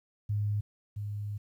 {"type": "tone pair in turn", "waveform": "sine", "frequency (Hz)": [103.83, 103.43], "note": ["G#2", "G#2"], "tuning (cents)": [0, -7], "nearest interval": "unison", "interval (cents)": 7, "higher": "first", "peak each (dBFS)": [-27, -33], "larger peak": "first", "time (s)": [[0.29, 0.61], [0.96, 1.38]], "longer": "second", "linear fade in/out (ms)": 10, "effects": ["11-bit"]}